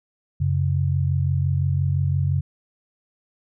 sine tone pair together, 92 / 137.84 Hz, F#2 / C#3, -9 / -9 cents, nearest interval perfect fifth, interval 700 cents, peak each -21 dBFS, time 0.4-2.41 s, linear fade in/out 10 ms, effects none

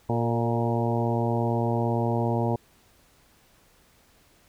harmonic tone with a mistuned harmonic, 117.5 Hz, A#2, 14 cents sharp, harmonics 1 / 2 / 3 / 4 / 5 / 6 / 7 / 8, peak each -26 / -29 / -31 / -32 / -33 / -34 / -34 / -35 dBFS, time 0.09-2.56 s, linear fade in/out 5 ms, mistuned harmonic 4, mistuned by -34 cents, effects pink hiss -60 dBFS RMS until 4.48 s

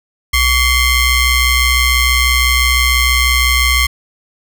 sawtooth ring-modulated tone, 1073 Hz, C6, 43 cents sharp, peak -3 dBFS, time 0.33-3.87 s, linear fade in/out 10 ms, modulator 1010 Hz, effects none

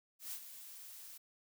blue noise with ADSR envelope, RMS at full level -42 dBFS, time 0.19-1.18 s, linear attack 130 ms, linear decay 74 ms, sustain -10 dB, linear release 10 ms, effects none

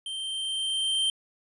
square tone with level ramp, 3136 Hz, G7, in tune, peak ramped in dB -33 to -23 dBFS, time 0.06-1.1 s, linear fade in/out 2 ms, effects resampled to 24000 Hz

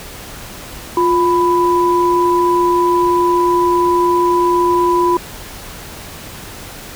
sine tone pair together, 351.4 / 994 Hz, F4 / B5, +11 / +11 cents, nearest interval octave + tritone, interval 1800 cents, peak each -13 dBFS, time 0.97-5.17 s, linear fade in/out 2 ms, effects pink hiss -32 dBFS RMS until 6.95 s

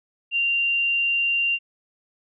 sine tone, 2775 Hz, F7, 12 cents flat, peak -19 dBFS, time 0.31-1.59 s, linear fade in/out 50 ms, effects none

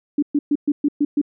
sine tone bursts, 290.9 Hz, D4, 16 cents flat, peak -14 dBFS, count 7, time 0.18-1.215 s, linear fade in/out 5 ms, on 45 ms, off 120 ms, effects none

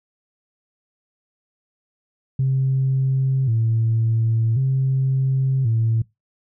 sine tone with vibrato, 122.7 Hz, B2, 11 cents flat, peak -15 dBFS, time 2.39-6.02 s, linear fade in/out 5 ms, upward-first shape square, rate 0.46 Hz, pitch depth 140 cents each way, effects noise-tail reverb RT60 0.2 s tail -23 dB re dry + tanh soft clip ceiling -12 dBFS

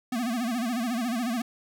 square tone with vibrato, 237.8 Hz, A#3, 35 cents sharp, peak -27 dBFS, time 0.12-1.42 s, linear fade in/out 5 ms, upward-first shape sine, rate 14 Hz, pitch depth 130 cents each way, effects none

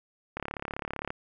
click train, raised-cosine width 0.5 ms, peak -18 dBFS, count 27, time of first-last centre 0.37-1.104 s, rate 35.4 Hz, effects none

